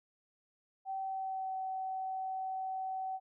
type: tone with pitch glide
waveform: sine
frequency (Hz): 770 to 759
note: G5 to F#5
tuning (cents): -31 to +44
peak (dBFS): -35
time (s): 0.85-3.2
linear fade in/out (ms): 50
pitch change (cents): -25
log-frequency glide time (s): 0.98-1.56
effects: none